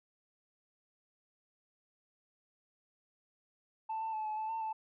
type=tone with pitch steps; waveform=sine; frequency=883 / 890 / 867 / 858 / 872 / 898 / 877 Hz; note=A5 / A5 / A5 / A5 / A5 / A5 / A5; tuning=+6 / +20 / -26 / -44 / -16 / +35 / -6 cents; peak=-33 dBFS; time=3.89-4.73 s; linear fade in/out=10 ms; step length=120 ms; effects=tanh soft clip ceiling -32 dBFS